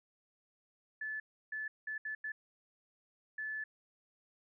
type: tone bursts at uneven times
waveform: sine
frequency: 1735 Hz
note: A6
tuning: 25 cents flat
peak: -37 dBFS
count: 6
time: 1.01-1.2 / 1.52-1.68 / 1.87-1.98 / 2.05-2.15 / 2.24-2.32 / 3.38-3.64 s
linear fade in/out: 5 ms
effects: none